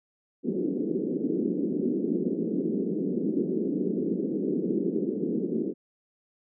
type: band-pass noise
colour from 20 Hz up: white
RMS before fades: -28 dBFS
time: 0.43-5.74 s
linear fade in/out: 50 ms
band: 180 to 410 Hz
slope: 48 dB/octave
effects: none